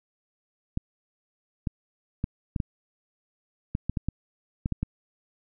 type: clicks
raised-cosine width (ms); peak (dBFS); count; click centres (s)
5; -14; 12; 0.774 / 1.672 / 2.241 / 2.562 / 2.602 / 3.751 / 3.896 / 3.972 / 4.086 / 4.659 / 4.723 / 4.83
effects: none